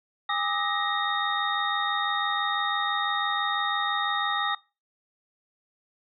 sine tone cluster, 815 / 1195 / 1281 / 1881 / 3699 Hz, G#5 / D6 / E6 / A#6 / A#7, -33 / +30 / -50 / +15 / -14 cents, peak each -31 dBFS, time 0.29-4.55 s, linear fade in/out 5 ms, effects noise-tail reverb RT60 0.3 s tail -23 dB re dry

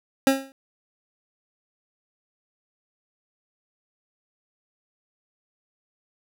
25% pulse tone with exponential decay, 270 Hz, C#4, 45 cents flat, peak -9 dBFS, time 0.27-0.52 s, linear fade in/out 1 ms, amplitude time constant 54 ms, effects none

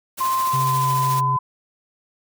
white noise with tremolo, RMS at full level -30 dBFS, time 0.17-1.21 s, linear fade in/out 20 ms, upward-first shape sine, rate 14 Hz, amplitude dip 35%
sine tone with pitch glide, 1046.5 to 1013.2 Hz, C6 to B5, 0 to +44 cents, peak -18 dBFS, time 0.2-1.39 s, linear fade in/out 10 ms, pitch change -56 cents, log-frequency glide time 0.37-0.92 s
triangle tone, 133.5 Hz, C3, 35 cents sharp, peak -20 dBFS, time 0.53-1.37 s, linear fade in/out 10 ms
effects none

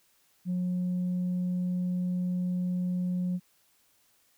sine tone, 180 Hz, F#3, 47 cents flat, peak -25 dBFS, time 0.45-3.4 s, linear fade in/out 50 ms, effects tanh soft clip ceiling -25 dBFS + white hiss -67 dBFS RMS until 4.37 s

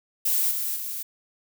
violet noise with level steps, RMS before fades -23 / -28 / -32 dBFS, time 0.25-1.03 s, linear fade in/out 10 ms, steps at 0.51 / 0.76 s, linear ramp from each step 2 ms, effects none

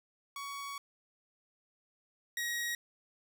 sawtooth tone pair in turn, 1122 / 1895.2 Hz, C#6 / A#6, +21 / +28 cents, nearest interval major sixth, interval 907 cents, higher second, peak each -36 / -30 dBFS, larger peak second, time 0.36-0.78 / 2.37-2.75 s, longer first, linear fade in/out 2 ms, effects none

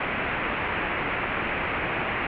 white low-pass noise, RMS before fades -28 dBFS, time 0-2.27 s, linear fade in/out 5 ms, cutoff 2600 Hz, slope 48 dB/octave, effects none

